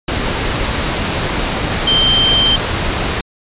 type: tone in noise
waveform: sine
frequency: 3136 Hz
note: G7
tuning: in tune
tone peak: -10 dBFS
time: 1.87-2.56 s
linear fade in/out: 5 ms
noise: pink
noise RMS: -17 dBFS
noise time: 0.08-3.21 s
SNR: +4 dB
effects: resampled to 8000 Hz